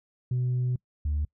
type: tone pair in turn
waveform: sine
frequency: 125.2 / 74.26 Hz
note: B2 / D2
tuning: +24 / +20 cents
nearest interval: major sixth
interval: 904 cents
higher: first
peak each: -22 / -23 dBFS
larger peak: first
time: 0.31-0.76 / 1.05-1.25 s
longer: first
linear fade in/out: 5 ms
effects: noise-tail reverb RT60 0.1 s tail -26 dB re dry + tanh soft clip ceiling -22 dBFS